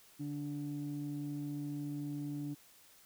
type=tone pair together; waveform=sine; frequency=145.55 / 291.1 Hz; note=D3 / D4; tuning=-15 / -15 cents; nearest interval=octave; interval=1200 cents; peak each=-40 / -38 dBFS; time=0.19-2.55 s; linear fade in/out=20 ms; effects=tanh soft clip ceiling -32 dBFS + white hiss -62 dBFS RMS until 3.05 s